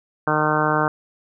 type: harmonic tone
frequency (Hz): 152.9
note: D#3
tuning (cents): -30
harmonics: 1 / 2 / 3 / 4 / 5 / 6 / 7 / 8 / 9 / 10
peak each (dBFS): -26 / -26 / -26 / -26 / -26 / -26 / -26 / -26 / -26 / -26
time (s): 0.27-0.88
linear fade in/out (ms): 2
effects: none